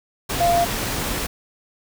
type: tone in noise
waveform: sine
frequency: 691 Hz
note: F5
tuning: 19 cents flat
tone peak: -15 dBFS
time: 0.4-0.65 s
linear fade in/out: 10 ms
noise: pink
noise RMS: -25 dBFS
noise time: 0.29-1.27 s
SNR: +7 dB
effects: none